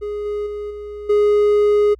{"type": "tone with level steps", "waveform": "triangle", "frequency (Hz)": 415.3, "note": "G#4", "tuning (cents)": 0, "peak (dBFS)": [-20, -18, -22, -26, -9], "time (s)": [0.01, 1.95], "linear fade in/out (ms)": 20, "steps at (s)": [0.25, 0.46, 0.7, 1.09], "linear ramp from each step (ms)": 10, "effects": ["added 60 Hz sine -41 dBFS peak until 1.99 s", "MP3 96 kbps"]}